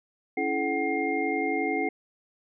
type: tone cluster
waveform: sine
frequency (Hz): 281 / 332.3 / 429.3 / 750 / 2122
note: C#4 / E4 / A4 / F#5 / C7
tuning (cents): +24 / +14 / -43 / +23 / +24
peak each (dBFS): -31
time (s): 0.37-1.89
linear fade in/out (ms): 5
effects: none